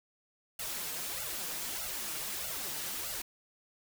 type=noise with flanger; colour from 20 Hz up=white; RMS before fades=-38 dBFS; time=0.59-3.22 s; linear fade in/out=5 ms; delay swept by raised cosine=1.4 to 6.6 ms; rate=1.6 Hz; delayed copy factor=+0.95; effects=none